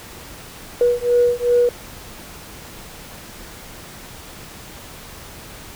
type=beating tone pair; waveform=sine; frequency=482.8 / 485.4 Hz; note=B4 / B4; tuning=-39 / -30 cents; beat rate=2.6 Hz; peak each=-16 dBFS; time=0.81-1.69 s; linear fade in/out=2 ms; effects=tanh soft clip ceiling -6 dBFS + pink hiss -38 dBFS RMS until 5.75 s